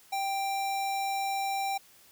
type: tone with sample-and-hold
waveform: sine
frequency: 784 Hz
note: G5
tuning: in tune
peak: -28 dBFS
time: 0.12-1.78 s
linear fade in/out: 10 ms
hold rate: 3150 Hz
effects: white hiss -58 dBFS RMS until 2.11 s